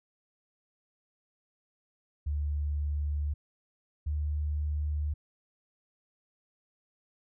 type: tone pair in turn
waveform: sine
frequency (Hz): 73.42 / 74.66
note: D2 / D2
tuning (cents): 0 / +29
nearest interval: unison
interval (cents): 29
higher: second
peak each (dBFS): -28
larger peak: neither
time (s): 2.26-3.34 / 4.06-5.14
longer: neither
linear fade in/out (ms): 10
effects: none